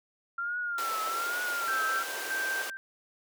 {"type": "tone with vibrato", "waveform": "sine", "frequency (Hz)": 1376, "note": "F6", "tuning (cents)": -26, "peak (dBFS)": -30, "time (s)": [0.38, 2.03], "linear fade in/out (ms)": 5, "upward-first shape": "triangle", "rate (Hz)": 1.2, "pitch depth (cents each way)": 110}
{"type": "high-pass noise", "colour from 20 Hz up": "pink", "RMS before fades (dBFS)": -38, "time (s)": [0.78, 2.7], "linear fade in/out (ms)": 2, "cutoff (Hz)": 400, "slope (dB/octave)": 24}
{"type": "tone with tremolo", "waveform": "sine", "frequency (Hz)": 1568, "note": "G6", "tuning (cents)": 0, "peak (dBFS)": -29, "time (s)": [1.68, 2.77], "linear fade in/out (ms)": 0, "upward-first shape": "square", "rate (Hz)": 1.6, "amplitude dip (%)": 60}
{"effects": []}